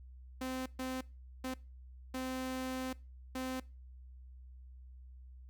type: tone bursts at uneven times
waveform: sawtooth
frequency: 258.7 Hz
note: C4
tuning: 19 cents flat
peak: -33 dBFS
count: 5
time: 0.41-0.66 / 0.79-1.01 / 1.44-1.54 / 2.14-2.93 / 3.35-3.6 s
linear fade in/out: 5 ms
effects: noise-tail reverb RT60 0.3 s tail -21 dB re dry + added 63 Hz sine -50 dBFS peak until 5.49 s